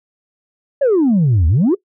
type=exponential two-way sweep; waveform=sine; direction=down then up; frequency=587.3 to 74.8 to 412.3 Hz; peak=-8 dBFS; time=0.81-1.75 s; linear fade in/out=10 ms; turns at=1.47 s; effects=noise-tail reverb RT60 0.1 s tail -21 dB re dry + tanh soft clip ceiling -8 dBFS